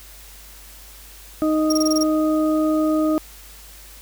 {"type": "harmonic tone", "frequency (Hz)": 310.7, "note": "D#4", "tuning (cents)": -2, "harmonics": [1, 2, 4], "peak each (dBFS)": [-17, -23, -29], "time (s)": [1.42, 3.18], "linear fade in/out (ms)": 0}
{"type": "tone bursts", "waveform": "40% pulse", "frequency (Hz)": 5588, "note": "F8", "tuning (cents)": 0, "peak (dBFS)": -19, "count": 7, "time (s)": [1.7, 2.032], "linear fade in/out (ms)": 5, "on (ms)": 26, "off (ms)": 25}
{"effects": ["added 50 Hz sine -44 dBFS peak until 4.01 s", "white hiss -44 dBFS RMS until 4.01 s"]}